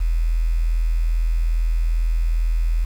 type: tone with quantisation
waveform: sine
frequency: 41.2 Hz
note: E1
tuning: in tune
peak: -16 dBFS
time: 0-2.85 s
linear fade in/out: 10 ms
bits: 7
effects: none